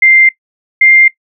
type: tone pair in turn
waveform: sine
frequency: 2093 / 2103 Hz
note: C7 / C7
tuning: 0 / +8 cents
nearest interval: unison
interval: 8 cents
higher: second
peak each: -3 dBFS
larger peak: neither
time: 0.02-0.29 / 0.81-1.08 s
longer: neither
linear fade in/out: 5 ms
effects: noise-tail reverb RT60 0.1 s tail -18 dB re dry